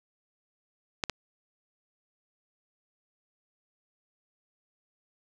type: clicks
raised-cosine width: 0.2 ms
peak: -10 / -13 dBFS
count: 2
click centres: 1.038 / 1.097 s
effects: none